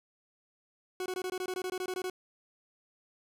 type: tone bursts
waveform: 40% pulse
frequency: 369 Hz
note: F#4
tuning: 5 cents flat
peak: -32 dBFS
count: 14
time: 1-2.099 s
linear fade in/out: 2 ms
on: 59 ms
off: 21 ms
effects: resampled to 32000 Hz + 10-bit